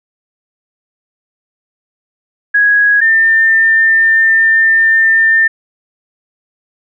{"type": "tone pair in turn", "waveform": "sine", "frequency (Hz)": [1661.2, 1798.7], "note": ["G#6", "A6"], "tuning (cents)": [0, 38], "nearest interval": "minor second", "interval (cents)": 138, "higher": "second", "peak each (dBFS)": -6, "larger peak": "neither", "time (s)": [[2.54, 3.01], [3.01, 5.48]], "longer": "second", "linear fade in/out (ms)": 10, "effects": []}